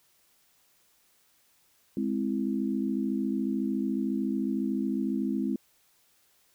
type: chord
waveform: sine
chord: Ab augmented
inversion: none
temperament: equal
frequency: 207.7 / 261.6 / 329.6 Hz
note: Ab3 / C4 / E4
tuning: 0 / 0 / 0 cents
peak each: -30 / -30 / -33 dBFS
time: 1.97-5.56 s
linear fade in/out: 2 ms
effects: white hiss -66 dBFS RMS until 6.54 s